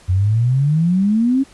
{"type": "exponential sweep", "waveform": "sine", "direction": "up", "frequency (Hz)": [88.6, 277.2], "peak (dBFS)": -12, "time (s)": [0.08, 1.44], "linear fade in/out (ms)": 20, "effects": ["pink hiss -47 dBFS RMS until 1.53 s", "resampled to 24000 Hz"]}